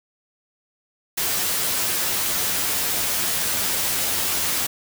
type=noise with comb filter; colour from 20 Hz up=white; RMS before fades=-23 dBFS; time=1.17-4.67 s; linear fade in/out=10 ms; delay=11 ms; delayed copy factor=+0.55; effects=none